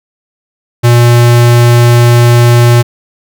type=tone; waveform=square; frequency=119.7 Hz; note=A#2; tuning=46 cents sharp; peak=-3 dBFS; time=0.83-2.83 s; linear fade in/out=20 ms; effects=none